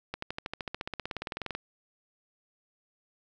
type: accelerating click train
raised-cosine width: 0.3 ms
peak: -18 dBFS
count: 24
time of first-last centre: 0.14-1.55 s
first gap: 84 ms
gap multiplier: 0.97
effects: none